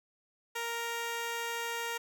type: tone pair together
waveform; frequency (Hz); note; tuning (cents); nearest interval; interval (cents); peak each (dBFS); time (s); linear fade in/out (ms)
10% pulse; 466.2 / 932.4; A#4 / A#5; 0 / 0; octave; 1200; -27 / -37; 0.55-1.98; 10
effects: none